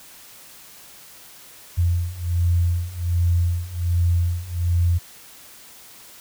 sine beating tone pair, 85.8 / 87.1 Hz, F2 / F2, -30 / -4 cents, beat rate 1.3 Hz, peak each -22 / -20 dBFS, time 1.77-4.99 s, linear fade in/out 20 ms, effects white hiss -45 dBFS RMS until 6.2 s

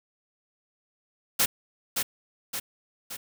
white noise with echo, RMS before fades -22 dBFS, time 1.39-1.46 s, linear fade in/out 10 ms, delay 570 ms, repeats 3, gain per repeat -5 dB, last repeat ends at 3.17 s, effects none

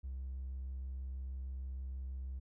triangle tone with vibrato, 65.41 Hz, C2, in tune, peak -36 dBFS, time 0.03-2.4 s, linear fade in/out 20 ms, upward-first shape sine, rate 6.3 Hz, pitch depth 9 cents each way, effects tanh soft clip ceiling -36 dBFS

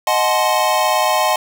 square chord, D# diminished seventh, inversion none, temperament equal with one note detuned, 622.3 / 740 / 859.9 / 1046.5 Hz, D#5 / F#5 / A5 / C6, 0 / 0 / -40 / 0 cents, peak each -20 dBFS, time 0.07-1.36 s, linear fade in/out 2 ms, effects none

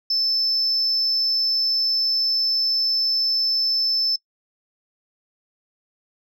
sine tone, 5274 Hz, E8, in tune, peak -17 dBFS, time 0.1-4.16 s, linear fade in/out 5 ms, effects noise-tail reverb RT60 0.1 s tail -23 dB re dry + tanh soft clip ceiling -15 dBFS

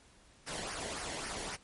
pink noise with flanger, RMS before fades -40 dBFS, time 0.46-1.57 s, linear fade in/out 20 ms, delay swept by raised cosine 0.26 to 0.83 ms, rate 3.7 Hz, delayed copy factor -0.55, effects pink hiss -62 dBFS RMS until 1.63 s + MP3 48 kbps

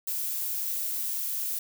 violet noise, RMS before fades -31 dBFS, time 0.07-1.59 s, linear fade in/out 5 ms, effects none

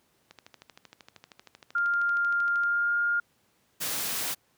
click train, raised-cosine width 0.2 ms, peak -29 dBFS, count 31, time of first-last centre 0.31-2.636 s, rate 12.9 Hz
sine tone with pitch glide, 1400 to 1412.2 Hz, F6 to F6, +4 to +19 cents, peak -23 dBFS, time 1.75-3.2 s, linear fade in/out 5 ms, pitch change +15 cents, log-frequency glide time 2.6-2.94 s
white noise, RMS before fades -31 dBFS, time 3.8-4.35 s, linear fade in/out 20 ms
effects pink hiss -68 dBFS RMS until 4.57 s + high-pass 100 Hz 12 dB/octave

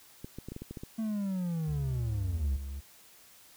clicks, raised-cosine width 3 ms, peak -27 dBFS, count 9, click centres 0.245 / 0.386 / 0.486 / 0.52 / 0.564 / 0.62 / 0.71 / 0.772 / 0.835 s
triangle linear sweep, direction down, 225.2 to 61.9 Hz, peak -28 dBFS, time 0.98-2.57 s, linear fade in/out 10 ms
triangle tone with vibrato, 69.3 Hz, C#2, in tune, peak -34 dBFS, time 1.67-2.81 s, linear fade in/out 20 ms, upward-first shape sine, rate 2.8 Hz, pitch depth 23 cents each way
effects white hiss -57 dBFS RMS until 3.56 s

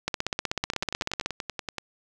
two click trains, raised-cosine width 0.2 ms, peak -9 / -14 dBFS, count 20 / 13, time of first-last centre 0.08-1.26 / 0.64-1.783 s, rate 16.1 / 10.5 Hz, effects none

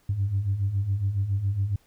sine beating tone pair, 94 / 101.2 Hz, F#2 / G#2, +28 / -44 cents, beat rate 7.2 Hz, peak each -29 / -23 dBFS, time 0.09-1.76 s, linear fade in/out 5 ms, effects tanh soft clip ceiling -17 dBFS + pink hiss -64 dBFS RMS until 1.86 s

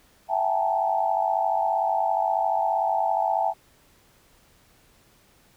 sine tone cluster, 665 / 767 / 821 / 858 / 913 Hz, E5 / G5 / G#5 / A5 / A#5, +15 / -38 / -20 / -44 / -36 cents, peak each -27 / -25 / -32 / -26 / -32 dBFS, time 0.28-3.54 s, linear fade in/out 50 ms, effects pink hiss -59 dBFS RMS until 5.56 s

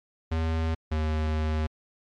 square tone pair in turn, 80.8 / 77.79 Hz, E2 / D#2, -34 / 0 cents, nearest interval minor second, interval 66 cents, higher first, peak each -25 dBFS, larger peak neither, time 0.31-0.75 / 0.91-1.67 s, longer second, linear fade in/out 10 ms, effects low-pass 4000 Hz 12 dB/octave + MP3 96 kbps

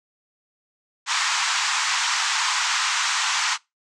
pink band-pass noise, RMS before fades -23 dBFS, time 1.06-3.58 s, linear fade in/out 50 ms, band 900 to 7700 Hz, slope 48 dB/octave, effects noise-tail reverb RT60 0.2 s tail -22 dB re dry

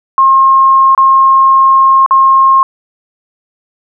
sine tone with dropouts, 1071 Hz, C6, 40 cents sharp, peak -3 dBFS, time 0.18-2.63 s, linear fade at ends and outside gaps 1 ms, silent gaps 0.949-0.977 / 2.062-2.109 s, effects none

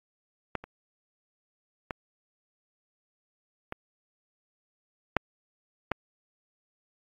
clicks, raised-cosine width 0.5 ms, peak -14 / -27 / -17 / -19 / -7 / -11 dBFS, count 6, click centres 0.553 / 0.64 / 1.908 / 3.724 / 5.167 / 5.917 s, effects AAC 32 kbps

